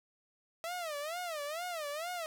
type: tone with vibrato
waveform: sawtooth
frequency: 644 Hz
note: E5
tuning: 41 cents flat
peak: -33 dBFS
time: 0.64-2.26 s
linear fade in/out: 0 ms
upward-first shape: sine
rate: 2.2 Hz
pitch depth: 200 cents each way
effects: 12-bit